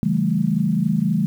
sine chord, A dominant seventh, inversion first, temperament equal, 138.59 / 164.81 / 196 / 220 Hz, C#3 / E3 / G3 / A3, 0 / 0 / 0 / 0 cents, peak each -27 / -21 / -21 / -22 dBFS, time 0.03-1.26 s, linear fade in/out 0 ms, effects 8-bit

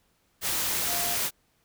sine tone in noise, 700 Hz, F5, 4 cents sharp, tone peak -35 dBFS, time 0.86-1.17 s, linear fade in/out 50 ms, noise white, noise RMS -28 dBFS, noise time 0.41-1.31 s, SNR -10 dB, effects pink hiss -69 dBFS RMS until 1.64 s

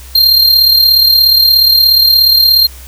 square tone with amplitude modulation, 4190 Hz, C8, 2 cents sharp, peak -3 dBFS, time 0.15-2.67 s, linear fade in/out 5 ms, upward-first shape sine, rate 36.9 Hz, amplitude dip 50%, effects added 64 Hz sine -30 dBFS peak until 2.87 s + white hiss -36 dBFS RMS until 2.87 s

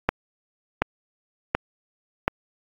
click train, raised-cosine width 0.5 ms, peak -3 dBFS, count 4, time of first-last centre 0.09-2.28 s, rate 1.37 Hz, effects AAC 64 kbps

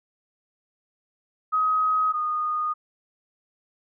sine tone pair in turn, 1263 / 1231.3 Hz, D#6 / D#6, +26 / -18 cents, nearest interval unison, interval 44 cents, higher first, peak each -19 / -23 dBFS, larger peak first, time 1.52-2.13 / 2.13-2.74 s, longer neither, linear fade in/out 20 ms, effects none

